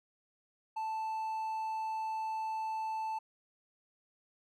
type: tone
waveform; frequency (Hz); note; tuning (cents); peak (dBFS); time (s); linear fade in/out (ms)
triangle; 880; A5; 0; -32; 0.76-3.19; 10
effects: none

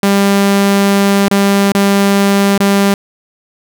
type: tone with dropouts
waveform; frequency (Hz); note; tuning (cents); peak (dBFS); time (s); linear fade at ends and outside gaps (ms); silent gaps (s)
sawtooth; 198.9; G3; +25; -4; 0.03-2.94; 2; 1.283-1.312 / 1.721-1.749 / 2.578-2.602
effects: none

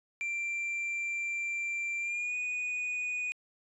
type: tone with pitch glide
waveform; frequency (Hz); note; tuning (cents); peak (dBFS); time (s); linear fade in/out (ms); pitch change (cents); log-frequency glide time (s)
triangle; 2360 to 2472; D7 to D#7; +8 to -12; -30; 0.21-3.32; 0; +80; 1.99-2.35
effects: resampled to 24000 Hz

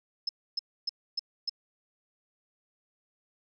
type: tone bursts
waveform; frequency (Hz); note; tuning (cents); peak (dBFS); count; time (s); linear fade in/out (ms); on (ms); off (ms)
sine; 5200; E8; -24; -27; 5; 0.27-1.495; 5; 21; 280
effects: none

